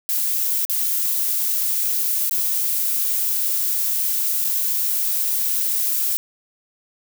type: noise with dropouts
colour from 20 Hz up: violet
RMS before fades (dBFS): -21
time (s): 0.09-6.17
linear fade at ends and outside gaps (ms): 0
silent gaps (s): 0.651-0.697 / 2.295-2.311 / 4.443-4.448
effects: none